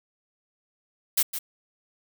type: noise with echo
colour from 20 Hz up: blue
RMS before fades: -21 dBFS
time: 1.17-1.23 s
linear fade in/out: 10 ms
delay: 160 ms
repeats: 1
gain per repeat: -10 dB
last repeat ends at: 1.39 s
effects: none